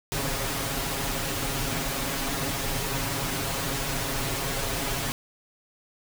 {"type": "noise with comb filter", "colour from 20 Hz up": "pink", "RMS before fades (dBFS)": -29, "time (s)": [0.12, 5.12], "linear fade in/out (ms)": 0, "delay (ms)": 7.3, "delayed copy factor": 0.95, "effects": []}